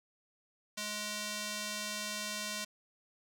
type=tone with band-pass filter; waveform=square; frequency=210 Hz; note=G#3; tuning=19 cents sharp; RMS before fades=-39 dBFS; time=0.77-2.65 s; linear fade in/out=10 ms; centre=5700 Hz; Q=0.71; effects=none